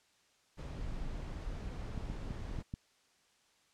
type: noise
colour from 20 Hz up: brown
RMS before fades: -41 dBFS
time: 0.57-2.63 s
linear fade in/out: 20 ms
type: clicks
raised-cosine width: 5 ms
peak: -27 dBFS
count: 5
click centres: 1.977 / 2.1 / 2.307 / 2.588 / 2.739 s
effects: white hiss -70 dBFS RMS until 3.73 s + low-pass 7000 Hz 12 dB/octave